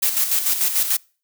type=noise with tremolo; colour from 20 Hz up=blue; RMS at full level=-18 dBFS; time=0.02-0.97 s; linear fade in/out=10 ms; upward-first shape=square; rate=6.8 Hz; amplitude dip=55%; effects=noise-tail reverb RT60 0.4 s tail -26 dB re dry